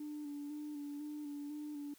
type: tone with vibrato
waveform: sine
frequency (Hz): 293.7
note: D4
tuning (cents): 0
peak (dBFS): -40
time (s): 0-1.94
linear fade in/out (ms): 5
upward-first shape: square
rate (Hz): 2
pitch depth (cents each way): 28
effects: tanh soft clip ceiling -38 dBFS + white hiss -65 dBFS RMS until 1.98 s